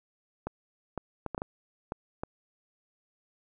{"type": "clicks", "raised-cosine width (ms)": 1, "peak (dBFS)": -19, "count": 8, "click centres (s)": [0.47, 0.977, 1.263, 1.347, 1.379, 1.419, 1.921, 2.235], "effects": []}